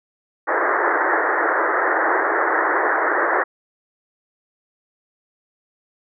white band-pass noise, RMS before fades -19 dBFS, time 0.47-3.44 s, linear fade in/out 20 ms, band 310 to 1900 Hz, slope 96 dB/octave, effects none

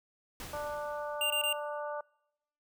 pink noise with exponential decay, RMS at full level -42 dBFS, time 0.4-1.69 s, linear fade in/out 1 ms, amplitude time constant 280 ms
harmonic tone, 295.3 Hz, D4, 10 cents sharp, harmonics 2 / 3 / 4 / 5, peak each -37 / -41 / -43 / -46 dBFS, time 0.53-2.01 s, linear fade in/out 5 ms
square tone bursts, 2794 Hz, F7, in tune, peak -29 dBFS, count 3, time 1.21-1.528 s, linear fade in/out 2 ms, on 92 ms, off 21 ms
effects noise-tail reverb RT60 0.9 s tail -26 dB re dry

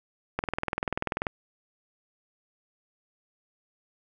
click train, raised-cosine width 0.5 ms, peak -12 dBFS, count 19, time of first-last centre 0.39-1.268 s, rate 20.5 Hz, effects none

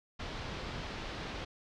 pink low-pass noise, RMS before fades -41 dBFS, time 0.19-1.45 s, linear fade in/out 10 ms, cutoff 4700 Hz, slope 24 dB/octave, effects none

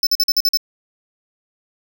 square tone bursts, 5274 Hz, E8, in tune, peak -13 dBFS, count 7, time 0.03-0.572 s, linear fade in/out 2 ms, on 38 ms, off 46 ms, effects 9-bit

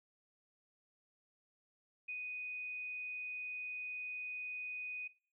sine tone, 2489 Hz, D#7, in tune, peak -40 dBFS, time 2.08-5.08 s, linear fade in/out 10 ms, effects noise-tail reverb RT60 0.4 s tail -18 dB re dry

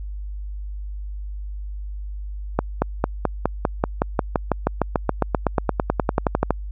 accelerating click train, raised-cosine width 1 ms, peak -3 dBFS, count 29, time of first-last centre 2.59-6.507 s, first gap 230 ms, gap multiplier 0.96, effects added 50 Hz sine -28 dBFS peak until 6.71 s

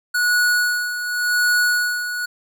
square tone with tremolo, 1463 Hz, F#6, 20 cents flat, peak -15 dBFS, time 0.14-2.26 s, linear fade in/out 10 ms, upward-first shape sine, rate 0.89 Hz, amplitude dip 65%, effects none

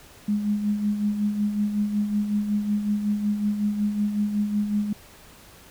sine tone with tremolo, 207.7 Hz, G#3, in tune, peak -19 dBFS, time 0.28-4.93 s, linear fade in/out 5 ms, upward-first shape sine, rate 5.4 Hz, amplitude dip 55%, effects pink hiss -49 dBFS RMS until 5.7 s

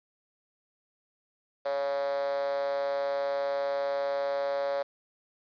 5% pulse tone with high-pass filter, 140 Hz, C#3, 18 cents sharp, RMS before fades -30 dBFS, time 1.65-4.83 s, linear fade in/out 10 ms, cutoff 570 Hz, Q 9.5, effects resampled to 11025 Hz + 9-bit

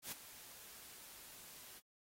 white noise with ADSR envelope, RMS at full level -43 dBFS, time 0.02-1.81 s, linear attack 97 ms, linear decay 16 ms, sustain -13 dB, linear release 36 ms, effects AAC 48 kbps

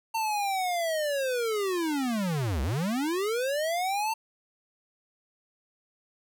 square linear two-way sweep, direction down then up, 906 to 61.4 to 906 Hz, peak -27 dBFS, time 0.14-4.14 s, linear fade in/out 10 ms, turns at 2.62 s, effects none

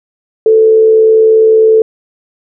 sine tone with frequency modulation, 440.7 Hz, A4, 3 cents sharp, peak -3 dBFS, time 0.46-1.82 s, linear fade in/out 2 ms, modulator 70.9 Hz, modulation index 0.27, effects none

